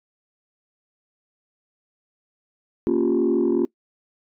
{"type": "chord", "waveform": "sine", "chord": "G half-diminished seventh", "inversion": "first", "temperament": "equal", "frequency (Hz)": [233.1, 277.2, 349.2, 392], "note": ["Bb3", "Db4", "F4", "G4"], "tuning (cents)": [0, 0, 0, 0], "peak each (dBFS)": [-23, -22, -19, -24], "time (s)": [2.87, 3.65], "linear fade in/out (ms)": 0, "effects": ["noise-tail reverb RT60 0.1 s tail -21 dB re dry", "tanh soft clip ceiling -12 dBFS"]}